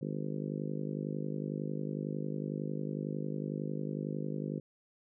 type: harmonic tone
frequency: 51 Hz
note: G#1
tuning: 31 cents flat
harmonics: 3 / 4 / 5 / 6 / 7 / 8 / 9 / 10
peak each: -38 / -40 / -42 / -44 / -45 / -46 / -47 / -48 dBFS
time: 0.01-4.6 s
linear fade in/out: 10 ms
effects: none